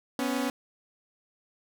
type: tone pair together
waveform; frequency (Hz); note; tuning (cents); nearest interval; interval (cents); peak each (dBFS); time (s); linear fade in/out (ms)
sawtooth; 248.1 / 276.6; B3 / C#4; +8 / -4; major second; 188; -26; 0.19-0.5; 2
effects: none